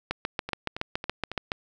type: two click trains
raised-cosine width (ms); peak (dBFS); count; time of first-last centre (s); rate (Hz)
0.3; -18 / -11; 4 / 11; 0.49-1.316 / 0.11-1.518; 3.63 / 7.1
effects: none